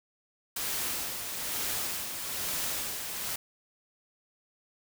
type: noise with tremolo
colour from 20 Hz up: white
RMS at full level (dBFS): -32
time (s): 0.56-3.36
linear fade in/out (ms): 5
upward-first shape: sine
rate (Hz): 1.1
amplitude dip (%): 45
effects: none